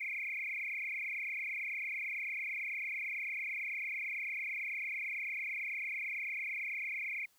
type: tone with frequency modulation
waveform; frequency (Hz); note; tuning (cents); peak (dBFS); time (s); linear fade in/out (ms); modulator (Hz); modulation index
sine; 2261; C#7; +34; -36; 0-7.26; 10; 29; 6.4
effects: white hiss -70 dBFS RMS until 7.38 s